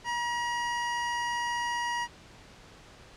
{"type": "tone", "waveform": "25% pulse", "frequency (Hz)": 955, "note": "A#5", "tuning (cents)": 42, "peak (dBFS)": -25, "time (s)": [0.04, 2.08], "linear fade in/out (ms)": 50, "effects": ["pink hiss -52 dBFS RMS until 3.16 s", "low-pass 6000 Hz 12 dB/octave"]}